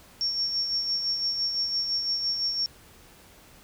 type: tone with tremolo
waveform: sine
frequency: 5490 Hz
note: F8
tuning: 31 cents flat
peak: -23 dBFS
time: 0.21-2.66 s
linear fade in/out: 0 ms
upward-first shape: sine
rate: 5.9 Hz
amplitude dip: 45%
effects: pink hiss -53 dBFS RMS until 3.63 s